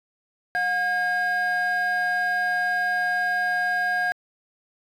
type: tone pair together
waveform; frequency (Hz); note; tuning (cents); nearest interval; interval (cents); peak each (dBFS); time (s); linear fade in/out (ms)
triangle; 722 / 1624; F#5 / G#6; -43 / -39; octave + major second; 1404; -23 / -20; 0.55-4.12; 0
effects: tanh soft clip ceiling -15 dBFS